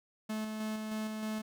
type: tone with tremolo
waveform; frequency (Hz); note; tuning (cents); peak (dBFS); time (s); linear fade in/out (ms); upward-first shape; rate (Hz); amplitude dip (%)
45% pulse; 216.7; A3; -26; -34; 0.29-1.42; 10; square; 3.2; 30
effects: none